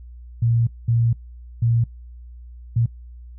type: tone bursts at uneven times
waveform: sine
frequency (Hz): 116.54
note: A#2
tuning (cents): 0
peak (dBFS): -15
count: 4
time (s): 0.42-0.67 / 0.88-1.13 / 1.62-1.84 / 2.76-2.86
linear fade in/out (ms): 5
effects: noise-tail reverb RT60 0.1 s tail -21 dB re dry + added 60 Hz sine -37 dBFS peak until 3.38 s